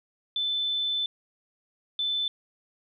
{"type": "tone bursts at uneven times", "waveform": "sine", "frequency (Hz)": 3520, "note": "A7", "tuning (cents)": 0, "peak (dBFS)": -25, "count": 2, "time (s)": [[0.36, 1.06], [1.99, 2.28]], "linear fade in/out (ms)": 2, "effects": []}